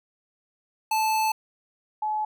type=tone pair in turn; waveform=square / sine; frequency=874 / 855.5 Hz; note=A5 / A5; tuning=-12 / -49 cents; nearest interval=unison; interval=37 cents; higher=first; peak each=-22 / -24 dBFS; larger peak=first; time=0.91-1.32 / 2.02-2.25 s; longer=first; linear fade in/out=5 ms; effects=none